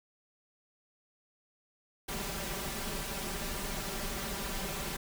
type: noise with comb filter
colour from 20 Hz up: pink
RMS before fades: -37 dBFS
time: 2.08-4.97 s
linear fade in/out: 10 ms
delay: 5.1 ms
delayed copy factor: +0.7
effects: none